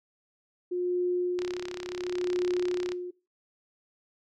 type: tone with tremolo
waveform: sine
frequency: 357.7 Hz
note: F4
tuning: 41 cents sharp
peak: -24 dBFS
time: 0.71-3.11 s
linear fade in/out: 10 ms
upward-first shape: sine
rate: 0.7 Hz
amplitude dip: 75%
type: click train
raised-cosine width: 0.2 ms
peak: -20 dBFS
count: 53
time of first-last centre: 1.39-2.919 s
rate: 34 Hz
effects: noise-tail reverb RT60 0.3 s tail -21 dB re dry